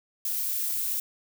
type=noise; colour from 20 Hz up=violet; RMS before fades=-29 dBFS; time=0.25-1 s; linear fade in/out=2 ms; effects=none